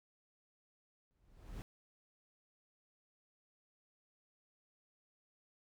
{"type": "noise with exponential growth", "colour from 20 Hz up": "brown", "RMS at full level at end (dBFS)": -41, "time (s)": [1.11, 1.62], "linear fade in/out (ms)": 0, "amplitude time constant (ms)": 110, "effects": []}